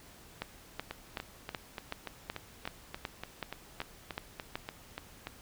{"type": "two click trains", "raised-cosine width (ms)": 0.3, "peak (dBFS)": [-19, -22], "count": [12, 16], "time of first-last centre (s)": [[0.42, 4.555], [0.91, 5.27]], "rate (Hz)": [2.66, 3.44], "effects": ["pink hiss -55 dBFS RMS until 5.41 s"]}